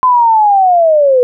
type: linear sweep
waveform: sine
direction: down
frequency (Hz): 1028 to 484.7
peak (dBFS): -5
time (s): 0.03-1.23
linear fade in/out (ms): 0
effects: none